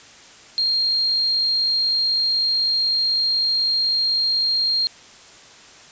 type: tone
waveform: sine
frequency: 4216 Hz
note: C8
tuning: 12 cents sharp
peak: -17 dBFS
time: 0.58-4.87 s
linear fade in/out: 0 ms
effects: white hiss -45 dBFS RMS until 5.91 s + resampled to 16000 Hz